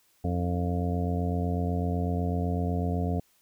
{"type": "harmonic tone with a mistuned harmonic", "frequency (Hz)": 88, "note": "F2", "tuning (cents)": 14, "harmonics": [1, 2, 3, 4, 5, 6, 7, 8], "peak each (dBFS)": [-28, -31, -34, -46, -37, -42, -42, -37], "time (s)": [0.24, 3.2], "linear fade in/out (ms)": 5, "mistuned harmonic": 4, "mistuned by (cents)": -110, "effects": ["white hiss -66 dBFS RMS until 3.41 s"]}